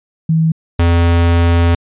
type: tone pair in turn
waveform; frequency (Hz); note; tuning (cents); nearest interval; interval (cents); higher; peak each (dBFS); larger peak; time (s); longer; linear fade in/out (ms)
sine / square; 161.1 / 85.17; E3 / F2; -39 / -43; major seventh; 1104; first; -9; neither; 0.29-0.52 / 0.79-1.75; second; 5
effects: resampled to 8000 Hz